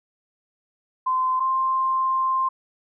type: tone pair in turn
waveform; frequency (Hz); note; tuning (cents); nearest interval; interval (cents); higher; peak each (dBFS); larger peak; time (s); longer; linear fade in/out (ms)
sine; 1032 / 1050.6; C6 / C6; -24 / +7; unison; 31; second; -19; neither; 1.06-1.4 / 1.4-2.49; second; 10
effects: none